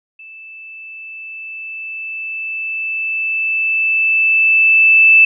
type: tone with level ramp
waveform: sine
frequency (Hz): 2637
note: E7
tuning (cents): 0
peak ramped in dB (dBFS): -34 to -4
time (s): 0.19-5.25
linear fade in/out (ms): 5
effects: none